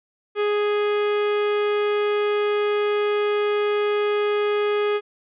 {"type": "tone", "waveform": "45% pulse", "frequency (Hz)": 415.3, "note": "G#4", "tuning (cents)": 0, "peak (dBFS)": -19, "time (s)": [0.35, 5.01], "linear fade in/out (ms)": 50, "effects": ["resampled to 8000 Hz"]}